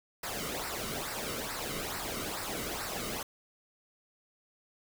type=noise with flanger; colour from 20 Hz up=pink; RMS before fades=-37 dBFS; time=0.23-3.23 s; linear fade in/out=5 ms; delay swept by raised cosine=0.3 to 1.21 ms; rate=2.3 Hz; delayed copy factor=-0.65; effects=none